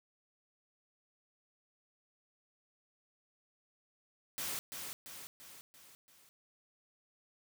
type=noise with echo; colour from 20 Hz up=white; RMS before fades=-39 dBFS; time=4.38-4.59 s; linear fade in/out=0 ms; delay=340 ms; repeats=5; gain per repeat=-5 dB; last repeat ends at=6.29 s; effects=none